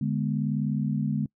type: chord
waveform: sine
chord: G# diminished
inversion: second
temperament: equal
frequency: 146.83 / 207.7 / 246.9 Hz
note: D3 / G#3 / B3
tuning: 0 / 0 / 0 cents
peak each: -27 / -28 / -31 dBFS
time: 0.01-1.26 s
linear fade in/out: 5 ms
effects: noise-tail reverb RT60 0.1 s tail -24 dB re dry